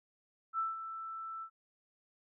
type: tone with ADSR envelope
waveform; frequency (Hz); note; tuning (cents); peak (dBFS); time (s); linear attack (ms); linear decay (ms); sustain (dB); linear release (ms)
sine; 1326; E6; +10; -30; 0.53-1.5; 56; 170; -10; 76
effects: none